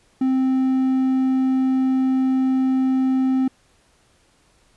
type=tone; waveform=triangle; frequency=261.6 Hz; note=C4; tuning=in tune; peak=-14 dBFS; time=0.21-3.48 s; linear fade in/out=5 ms; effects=pink hiss -59 dBFS RMS until 4.76 s + resampled to 24000 Hz